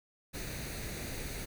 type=noise with comb filter; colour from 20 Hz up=pink; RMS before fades=-40 dBFS; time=0.33-1.46 s; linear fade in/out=20 ms; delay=0.47 ms; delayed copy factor=+0.55; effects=none